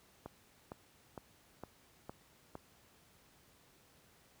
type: click train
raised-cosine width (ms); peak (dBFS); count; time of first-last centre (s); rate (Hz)
1; -30; 6; 0.26-2.554; 2.18
effects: pink hiss -66 dBFS RMS until 4.4 s + high-pass 60 Hz 12 dB/octave